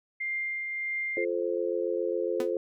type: tone with tremolo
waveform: sine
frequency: 2100 Hz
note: C7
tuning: 6 cents sharp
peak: -28 dBFS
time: 0.2-1.25 s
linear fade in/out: 10 ms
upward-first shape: triangle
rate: 1.6 Hz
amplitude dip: 35%
type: chord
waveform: sine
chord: F major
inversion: none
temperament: just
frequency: 349.2 / 436.5 / 523.8 Hz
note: F4 / A4 / C5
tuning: 0 / -14 / +2 cents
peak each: -31 dBFS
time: 1.17-2.57 s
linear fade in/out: 2 ms
type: tone with exponential decay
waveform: sawtooth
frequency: 250.2 Hz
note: B3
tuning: 23 cents sharp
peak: -25 dBFS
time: 2.4-2.51 s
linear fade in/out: 2 ms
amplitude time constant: 23 ms
effects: none